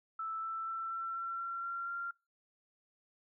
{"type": "tone with pitch steps", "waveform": "sine", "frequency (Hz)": [1318.5, 1327.7, 1336.9, 1346.2, 1355.6, 1365, 1374.5, 1384.1], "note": ["E6", "E6", "E6", "E6", "E6", "F6", "F6", "F6"], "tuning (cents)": [0, 12, 24, 36, 48, -40, -28, -16], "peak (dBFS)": -36, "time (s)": [0.19, 2.11], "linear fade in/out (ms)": 5, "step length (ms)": 240, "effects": ["noise-tail reverb RT60 0.3 s tail -26 dB re dry"]}